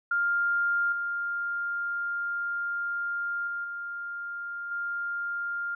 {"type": "tone with level steps", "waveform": "sine", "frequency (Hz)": 1401, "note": "F6", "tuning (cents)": 5, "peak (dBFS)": [-23, -28, -30, -33, -29], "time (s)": [0.11, 5.75], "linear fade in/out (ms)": 5, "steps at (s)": [0.92, 3.47, 3.64, 4.71], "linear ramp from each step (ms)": 5, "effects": []}